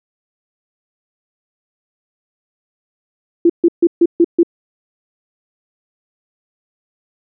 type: tone bursts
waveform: sine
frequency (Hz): 340.7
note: F4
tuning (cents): -43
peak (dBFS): -6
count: 6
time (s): 3.45-4.432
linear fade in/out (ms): 5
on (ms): 47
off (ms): 140
effects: none